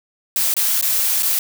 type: noise with dropouts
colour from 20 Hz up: blue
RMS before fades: -18 dBFS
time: 0.36-1.39 s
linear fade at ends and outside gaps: 1 ms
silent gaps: 0.54-0.566 / 0.812-0.825 / 1.224-1.23 s
effects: none